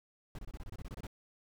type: noise bursts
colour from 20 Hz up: brown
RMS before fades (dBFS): -43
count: 12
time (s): 0.35-1.069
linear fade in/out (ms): 2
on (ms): 37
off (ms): 25
effects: none